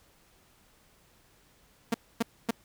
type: tone bursts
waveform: sawtooth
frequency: 230 Hz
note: A#3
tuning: 23 cents flat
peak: -20 dBFS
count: 3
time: 1.92-2.509 s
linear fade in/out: 5 ms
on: 23 ms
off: 260 ms
effects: pink hiss -63 dBFS RMS until 2.64 s